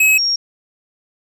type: tone pair in turn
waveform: square / sine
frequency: 2561 / 5573 Hz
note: D#7 / F8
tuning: +49 / -5 cents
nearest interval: octave + minor second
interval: 1346 cents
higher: second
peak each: -10 / -14 dBFS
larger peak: first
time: 0-0.18 / 0.18-0.36 s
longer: neither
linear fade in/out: 5 ms
effects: none